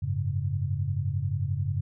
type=chord; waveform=sine; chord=F# suspended second; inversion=none; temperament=equal; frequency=92.5 / 103.83 / 138.59 Hz; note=F#2 / G#2 / C#3; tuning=0 / 0 / 0 cents; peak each=-30 dBFS; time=0.02-1.81 s; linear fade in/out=10 ms; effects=none